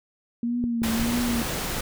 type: tone with vibrato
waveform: sine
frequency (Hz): 233.8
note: A#3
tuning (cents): +5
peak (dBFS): -23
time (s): 0.43-1.42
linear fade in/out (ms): 2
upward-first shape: triangle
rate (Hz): 1.6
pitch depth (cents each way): 72
type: click train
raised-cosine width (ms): 3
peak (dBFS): -19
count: 6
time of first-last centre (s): 0.64-1.534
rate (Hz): 5.59
type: noise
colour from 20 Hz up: pink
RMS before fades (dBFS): -29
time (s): 0.83-1.81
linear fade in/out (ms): 5
effects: none